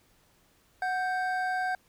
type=tone pair together; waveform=triangle; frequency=739.2 / 1568 Hz; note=F#5 / G6; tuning=-2 / 0 cents; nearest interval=octave + minor second; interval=1302 cents; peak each=-27 / -30 dBFS; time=0.82-1.75 s; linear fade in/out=2 ms; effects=pink hiss -65 dBFS RMS until 1.88 s